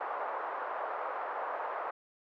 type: band-pass noise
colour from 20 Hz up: white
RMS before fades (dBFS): -37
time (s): 0-1.91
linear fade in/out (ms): 10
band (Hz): 540 to 1200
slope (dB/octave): 24
effects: none